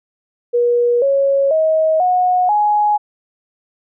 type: tone with pitch steps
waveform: sine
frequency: 480.4 / 551.8 / 633.9 / 728.2 / 836.4 Hz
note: B4 / C#5 / D#5 / F#5 / G#5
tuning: -48 / -8 / +32 / -28 / +12 cents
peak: -11 dBFS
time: 0.53-2.98 s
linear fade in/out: 20 ms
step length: 490 ms
effects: none